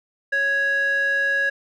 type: tone with band-pass filter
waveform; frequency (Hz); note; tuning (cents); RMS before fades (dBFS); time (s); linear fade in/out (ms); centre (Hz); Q
square; 554.4; C#5; 0; -21; 0.32-1.5; 10; 1600; 4.8
effects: none